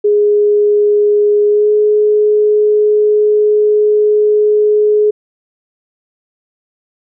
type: tone with pitch glide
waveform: sine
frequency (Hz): 415.3 to 421.6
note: G#4 to G#4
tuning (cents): 0 to +26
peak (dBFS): -7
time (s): 0.04-5.11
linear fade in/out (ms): 10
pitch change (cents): +26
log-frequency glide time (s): 1.48-1.71
effects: none